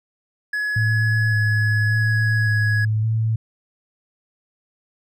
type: tone with pitch glide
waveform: triangle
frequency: 1690 to 1672.5 Hz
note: G#6 to G#6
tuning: +30 to +12 cents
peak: -19 dBFS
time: 0.53-2.85 s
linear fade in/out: 5 ms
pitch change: -18 cents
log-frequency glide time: 1.86-2.11 s
type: tone with vibrato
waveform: sine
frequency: 110 Hz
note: A2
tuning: in tune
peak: -17 dBFS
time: 0.76-3.36 s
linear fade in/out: 5 ms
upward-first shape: square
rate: 0.88 Hz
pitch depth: 23 cents each way
effects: none